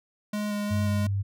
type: tone with vibrato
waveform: square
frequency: 207.7 Hz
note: G#3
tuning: in tune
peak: -28 dBFS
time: 0.33-1.07 s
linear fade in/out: 5 ms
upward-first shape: square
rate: 2.8 Hz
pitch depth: 11 cents each way
type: tone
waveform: sine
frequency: 99 Hz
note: G2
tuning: 18 cents sharp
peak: -24 dBFS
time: 0.7-1.23 s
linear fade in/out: 20 ms
effects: none